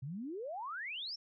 sine exponential sweep, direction up, 124.1 to 5588 Hz, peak -39 dBFS, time 0.02-1.16 s, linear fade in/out 10 ms, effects none

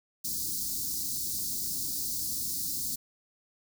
white band-stop noise, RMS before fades -33 dBFS, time 0.24-2.96 s, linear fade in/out 10 ms, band 330 to 4300 Hz, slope 48 dB/octave, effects none

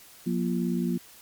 sine tone cluster, 179.2 / 237.9 / 343.1 Hz, F3 / A#3 / F4, +45 / +35 / -31 cents, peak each -27 / -28 / -33 dBFS, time 0.26-0.98 s, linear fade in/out 10 ms, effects white hiss -51 dBFS RMS until 1.21 s + MP3 96 kbps

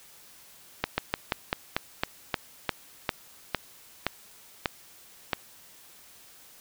slowing click train, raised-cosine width 0.3 ms, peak -8 dBFS, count 14, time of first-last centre 0.84-5.332 s, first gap 140 ms, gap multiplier 1.14, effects white hiss -53 dBFS RMS until 6.6 s

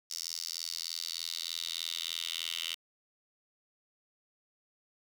10% pulse tone with high-pass filter sweep, 83.3 Hz, E2, 19 cents sharp, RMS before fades -38 dBFS, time 0.1-2.75 s, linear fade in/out 10 ms, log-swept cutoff 5300 to 3100 Hz, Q 4.1, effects none

